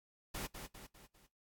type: noise with echo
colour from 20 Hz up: pink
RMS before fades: -42 dBFS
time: 0.34-0.47 s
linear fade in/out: 10 ms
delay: 200 ms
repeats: 4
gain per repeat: -6 dB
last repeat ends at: 1.27 s
effects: noise-tail reverb RT60 0.2 s tail -21 dB re dry + AAC 64 kbps